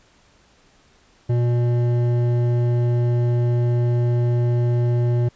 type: tone with hard clipping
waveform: triangle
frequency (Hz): 120.5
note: B2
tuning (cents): -42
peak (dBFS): -18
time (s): 1.29-5.29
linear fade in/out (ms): 10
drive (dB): 14
effects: pink hiss -56 dBFS RMS until 5.35 s + resampled to 16000 Hz